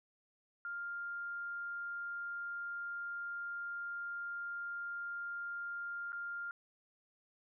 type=tone with dropouts; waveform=sine; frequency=1400 Hz; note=F6; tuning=4 cents sharp; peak=-39 dBFS; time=0.65-6.51 s; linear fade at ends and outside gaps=1 ms; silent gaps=6.121-6.129 s; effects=none